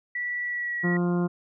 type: tone with pitch glide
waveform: sine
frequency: 1953 to 1923.9 Hz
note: B6 to B6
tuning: -20 to -46 cents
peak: -27 dBFS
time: 0.15-0.97 s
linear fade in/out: 5 ms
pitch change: -26 cents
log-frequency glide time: 0.44-0.76 s
type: harmonic tone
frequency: 175.6 Hz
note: F3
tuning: 10 cents sharp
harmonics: 1 / 2 / 3 / 4 / 5 / 6 / 7 / 8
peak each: -23 / -28 / -39 / -38 / -46 / -39 / -45 / -42 dBFS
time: 0.83-1.28 s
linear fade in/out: 20 ms
effects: none